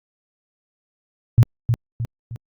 sine tone with echo, 116.54 Hz, A#2, in tune, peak -7 dBFS, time 1.38-1.43 s, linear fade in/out 0 ms, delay 310 ms, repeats 3, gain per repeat -7 dB, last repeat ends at 2.36 s, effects Opus 48 kbps

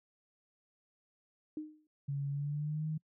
sine tone with exponential decay, 307 Hz, D#4, 23 cents flat, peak -34 dBFS, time 1.57-1.87 s, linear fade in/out 2 ms, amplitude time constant 64 ms
sine tone with pitch glide, 140.6 to 156.01 Hz, C#3 to D#3, +25 to +5 cents, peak -33 dBFS, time 2.08-2.98 s, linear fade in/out 10 ms, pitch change +180 cents, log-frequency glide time 2.3-2.87 s
effects noise-tail reverb RT60 0.1 s tail -26 dB re dry

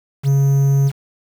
triangle tone with quantisation, 138.3 Hz, C#3, 4 cents flat, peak -9 dBFS, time 0.23-0.92 s, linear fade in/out 50 ms, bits 6, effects none

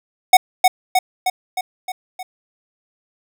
square tone with echo, 740 Hz, F#5, in tune, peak -4 dBFS, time 0.33-0.37 s, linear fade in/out 5 ms, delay 310 ms, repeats 6, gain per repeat -4 dB, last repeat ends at 2.23 s, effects none

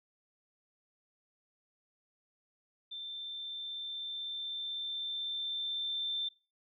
sine tone with level ramp, 3562 Hz, A7, 21 cents sharp, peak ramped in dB -40 to -32 dBFS, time 2.91-6.29 s, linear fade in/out 10 ms, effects noise-tail reverb RT60 0.3 s tail -20 dB re dry

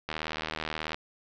click train, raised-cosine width 0.3 ms, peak -16 dBFS, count 68, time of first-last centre 0.09-0.945 s, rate 78.4 Hz, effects resampled to 16000 Hz + 7-bit

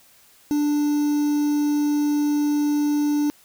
triangle tone with quantisation, 294 Hz, D4, 2 cents sharp, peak -16 dBFS, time 0.51-3.3 s, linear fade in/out 0 ms, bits 6, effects white hiss -54 dBFS RMS until 3.44 s

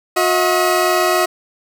20% pulse tone pair together, 360.8 / 638.2 Hz, F#4 / D#5, -44 / +44 cents, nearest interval minor seventh, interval 988 cents, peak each -11 dBFS, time 0.16-1.26 s, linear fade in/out 10 ms, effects none

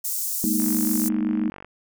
white high-pass noise, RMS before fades -27 dBFS, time 0.04-1.09 s, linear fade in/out 10 ms, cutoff 6200 Hz, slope 24 dB/octave
sine chord, Ab suspended second, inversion none, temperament equal, 207.7 / 233.1 / 311.1 Hz, Ab3 / Bb3 / Eb4, 0 / 0 / 0 cents, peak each -25 dBFS, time 0.44-1.5 s, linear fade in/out 0 ms
click train, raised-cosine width 0.5 ms, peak -24 dBFS, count 51, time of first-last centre 0.6-1.646 s, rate 47.8 Hz
effects none

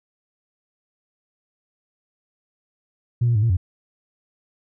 sine tone with pitch steps, 119.8 / 118.5 / 104.6 / 115.7 / 91 Hz, A#2 / A#2 / G#2 / A#2 / F#2, +48 / +29 / +13 / -13 / -28 cents, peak -14 dBFS, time 3.21-3.57 s, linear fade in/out 10 ms, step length 72 ms, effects tanh soft clip ceiling -12 dBFS

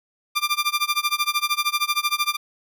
15% pulse tone with tremolo, 1190 Hz, D6, 22 cents sharp, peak -11 dBFS, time 0.35-2.37 s, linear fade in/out 20 ms, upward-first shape sine, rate 13 Hz, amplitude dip 95%, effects none

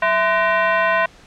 sine tone with frequency modulation, 185 Hz, F#3, in tune, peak -14 dBFS, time 0.02-1.06 s, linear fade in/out 5 ms, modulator 845 Hz, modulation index 2.3, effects pink hiss -47 dBFS RMS until 1.26 s + low-pass 6000 Hz 12 dB/octave

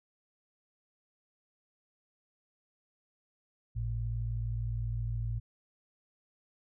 sine tone pair together, 53.23 / 112.8 Hz, G#1 / A2, +43 / +44 cents, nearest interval octave + minor second, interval 1301 cents, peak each -35 / -33 dBFS, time 3.75-5.4 s, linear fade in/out 20 ms, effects none

